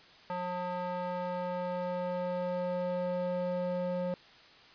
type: tone with band-pass filter sweep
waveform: square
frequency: 179.4 Hz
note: F3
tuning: 47 cents sharp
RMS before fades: -34 dBFS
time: 0.3-4.14 s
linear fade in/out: 0 ms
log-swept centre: 860 to 460 Hz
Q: 2
effects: white hiss -56 dBFS RMS until 4.74 s + resampled to 11025 Hz